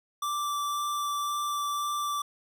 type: tone with vibrato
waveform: square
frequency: 1170 Hz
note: D6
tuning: 7 cents flat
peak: -29 dBFS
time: 0.22-2.22 s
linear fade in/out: 5 ms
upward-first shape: sine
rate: 1.9 Hz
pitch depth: 8 cents each way
effects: none